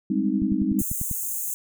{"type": "chord", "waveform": "sine", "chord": "Ab major seventh", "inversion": "third", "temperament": "equal", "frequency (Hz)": [196, 207.7, 261.6, 311.1], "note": ["G3", "Ab3", "C4", "Eb4"], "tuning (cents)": [0, 0, 0, 0], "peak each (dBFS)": -26, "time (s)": [0.1, 0.81], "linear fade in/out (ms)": 5}
{"type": "click train", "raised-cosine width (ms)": 5, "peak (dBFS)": -18, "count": 8, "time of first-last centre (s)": [0.42, 1.113], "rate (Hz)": 10.1}
{"type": "high-pass noise", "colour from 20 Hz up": "white", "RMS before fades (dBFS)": -29, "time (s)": [0.79, 1.54], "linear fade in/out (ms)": 0, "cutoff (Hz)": 6400, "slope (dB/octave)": 96}
{"effects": []}